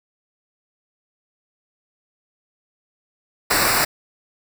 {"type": "noise with comb filter", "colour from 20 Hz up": "pink", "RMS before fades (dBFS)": -18, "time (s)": [3.5, 3.85], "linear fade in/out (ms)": 10, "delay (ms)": 0.31, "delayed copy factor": -0.8, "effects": []}